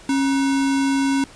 sine tone with sample-and-hold, 273.2 Hz, C#4, 25 cents flat, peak -16 dBFS, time 0.09-1.24 s, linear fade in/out 2 ms, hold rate 1225 Hz, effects pink hiss -45 dBFS RMS until 1.35 s + resampled to 22050 Hz

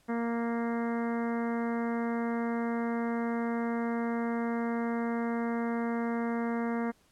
harmonic tone, 233.1 Hz, A#3, in tune, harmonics 1 / 2 / 3 / 4 / 5 / 6 / 7 / 8 / 9, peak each -30 / -36 / -40 / -42 / -44 / -46 / -47 / -48 / -49 dBFS, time 0.08-6.92 s, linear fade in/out 20 ms, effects pink hiss -66 dBFS RMS until 7.11 s + low-pass 12000 Hz 12 dB/octave

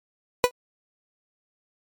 30% pulse tone with exponential decay, 493.9 Hz, B4, in tune, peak -8 dBFS, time 0.44-0.51 s, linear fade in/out 0 ms, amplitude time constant 15 ms, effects MP3 96 kbps

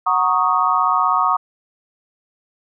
sine chord, D# minor seventh, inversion first, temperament equal, 740 / 932.3 / 1108.7 / 1244.5 Hz, F#5 / A#5 / C#6 / D#6, 0 / 0 / 0 / 0 cents, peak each -22 / -21 / -18 / -18 dBFS, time 0.06-1.37 s, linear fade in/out 10 ms, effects none

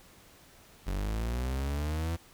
40% pulse linear sweep, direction up, 45.57 to 84.6 Hz, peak -29 dBFS, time 0.86-2.17 s, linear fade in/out 20 ms, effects pink hiss -57 dBFS RMS until 2.33 s

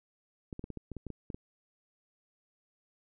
clicks, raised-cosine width 3 ms, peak -27 dBFS, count 11, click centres 0.528 / 0.594 / 0.641 / 0.703 / 0.773 / 0.917 / 0.967 / 1.067 / 1.103 / 1.302 / 1.345 s, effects none

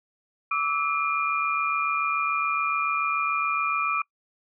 sine tone cluster, 1157 / 1304 / 2411 Hz, D6 / E6 / D7, -26 / -19 / +45 cents, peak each -27 dBFS, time 0.51-4.02 s, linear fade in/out 5 ms, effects noise-tail reverb RT60 0.1 s tail -25 dB re dry

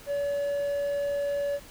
triangle tone, 570 Hz, C#5, 48 cents sharp, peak -24 dBFS, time 0.06-1.6 s, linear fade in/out 50 ms, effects pink hiss -49 dBFS RMS until 1.7 s

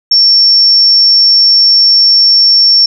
sine tone, 5450 Hz, F8, 43 cents flat, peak -3 dBFS, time 0.11-2.86 s, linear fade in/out 5 ms, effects none

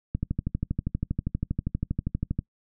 click train, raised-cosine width 5 ms, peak -14 dBFS, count 29, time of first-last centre 0.15-2.39 s, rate 12.5 Hz, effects noise-tail reverb RT60 0.1 s tail -23 dB re dry

